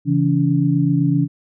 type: tone cluster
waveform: sine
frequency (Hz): 138.3 / 166.2 / 284.6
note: C#3 / E3 / C#4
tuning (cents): -4 / +15 / +46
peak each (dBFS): -18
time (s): 0.05-1.28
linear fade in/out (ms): 50
effects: none